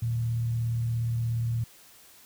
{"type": "tone with frequency modulation", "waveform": "sine", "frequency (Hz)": 116, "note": "A#2", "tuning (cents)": -8, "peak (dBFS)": -25, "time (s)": [0.02, 1.64], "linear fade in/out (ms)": 5, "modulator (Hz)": 37, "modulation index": 0.25, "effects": ["white hiss -54 dBFS RMS until 2.25 s"]}